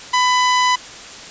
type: tone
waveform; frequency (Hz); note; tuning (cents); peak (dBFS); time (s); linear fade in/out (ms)
sawtooth; 999; B5; +20; -9; 0.13-0.76; 10
effects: white hiss -35 dBFS RMS until 1.3 s + resampled to 16000 Hz